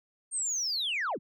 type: linear sweep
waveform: sine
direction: down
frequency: 8780 to 100 Hz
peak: -27 dBFS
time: 0.31-1.19 s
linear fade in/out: 50 ms
effects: tanh soft clip ceiling -26 dBFS